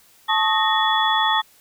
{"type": "tone cluster", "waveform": "sine", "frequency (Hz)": [876, 1094, 1260, 1850, 3405], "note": ["A5", "C#6", "D#6", "A#6", "G#7"], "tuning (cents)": [-8, -23, 21, -14, 42], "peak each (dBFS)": [-20, -25, -25, -24, -22], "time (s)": [0.28, 1.42], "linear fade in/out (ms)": 20, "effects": ["white hiss -54 dBFS RMS until 1.6 s"]}